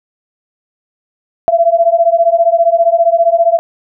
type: beating tone pair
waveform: sine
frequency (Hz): 667 / 682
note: E5 / F5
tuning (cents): +20 / -41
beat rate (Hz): 15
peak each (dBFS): -10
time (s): 1.48-3.59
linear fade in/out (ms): 0
effects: none